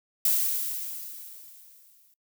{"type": "noise with exponential decay", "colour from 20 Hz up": "violet", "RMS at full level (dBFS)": -22, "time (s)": [0.25, 2.14], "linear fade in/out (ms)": 2, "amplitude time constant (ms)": 410, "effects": ["noise-tail reverb RT60 0.1 s tail -22 dB re dry"]}